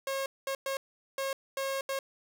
sawtooth tone bursts at uneven times, 542 Hz, C#5, 39 cents flat, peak -27 dBFS, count 6, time 0.07-0.26 / 0.47-0.55 / 0.66-0.77 / 1.18-1.33 / 1.57-1.81 / 1.89-1.99 s, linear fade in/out 2 ms, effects none

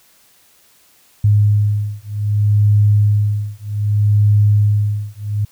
sine beating tone pair, 103.7 / 104.34 Hz, G#2 / G#2, -2 / +9 cents, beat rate 0.64 Hz, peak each -14 dBFS, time 1.24-5.45 s, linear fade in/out 5 ms, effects white hiss -52 dBFS RMS until 5.51 s

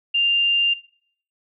sine tone, 2794 Hz, F7, in tune, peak -16 dBFS, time 0.14-0.74 s, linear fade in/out 10 ms, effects noise-tail reverb RT60 0.6 s tail -19 dB re dry

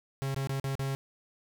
45% pulse tone with dropouts, 135.9 Hz, C#3, 34 cents flat, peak -30 dBFS, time 0.22-0.95 s, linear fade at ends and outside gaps 0 ms, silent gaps 0.345-0.363 / 0.472-0.494 / 0.598-0.642 / 0.753-0.794 s, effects none

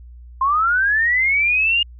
sine linear sweep, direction up, 1038 to 2854 Hz, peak -14 dBFS, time 0.41-1.83 s, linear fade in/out 5 ms, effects added 60 Hz sine -37 dBFS peak until 1.99 s

